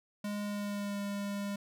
square tone with pitch glide, 206.1 to 201.7 Hz, G#3 to G3, -13 to +50 cents, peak -35 dBFS, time 0.24-1.56 s, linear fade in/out 5 ms, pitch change -37 cents, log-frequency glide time 0.43-1 s, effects none

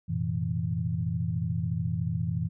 sine tone cluster, 91.2 / 114.3 / 128.3 / 164.9 Hz, F#2 / A#2 / C3 / E3, -24 / -34 / -34 / +1 cents, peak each -33 / -32 / -35 / -30 dBFS, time 0.08-2.49 s, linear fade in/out 20 ms, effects none

